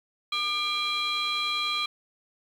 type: tone cluster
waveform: sine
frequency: 1202 / 2372 / 3270 / 4018 Hz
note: D6 / D7 / G#7 / B7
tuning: +40 / +17 / -28 / +29 cents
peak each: -30 dBFS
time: 0.32-1.86 s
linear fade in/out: 5 ms
effects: tanh soft clip ceiling -20 dBFS + 9-bit